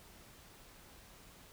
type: silence
effects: pink hiss -58 dBFS RMS until 1.52 s